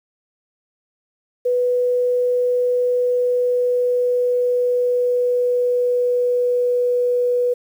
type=tone with pitch glide; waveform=sine; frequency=493.9 to 490.5 Hz; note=B4 to B4; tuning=0 to -12 cents; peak=-15 dBFS; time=1.45-7.54 s; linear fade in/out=10 ms; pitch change=-12 cents; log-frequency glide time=2.82-7.37 s; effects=8-bit